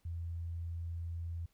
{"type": "tone", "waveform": "sine", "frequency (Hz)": 84.3, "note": "E2", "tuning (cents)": 39, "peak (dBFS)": -37, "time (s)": [0.05, 1.46], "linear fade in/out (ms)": 5, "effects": ["pink hiss -75 dBFS RMS until 1.53 s"]}